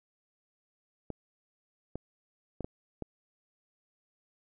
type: clicks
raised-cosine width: 2 ms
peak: -23 dBFS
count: 5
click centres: 1.103 / 1.956 / 2.607 / 2.645 / 3.023 s
effects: none